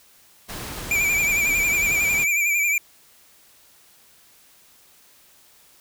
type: noise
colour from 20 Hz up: pink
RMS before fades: -33 dBFS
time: 0.48-2.25 s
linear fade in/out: 20 ms
type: tone with vibrato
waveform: square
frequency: 2348 Hz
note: D7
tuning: 1 cent flat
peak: -19 dBFS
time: 0.91-2.78 s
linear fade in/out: 2 ms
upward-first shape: sine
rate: 11 Hz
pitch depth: 55 cents each way
effects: white hiss -54 dBFS RMS until 5.8 s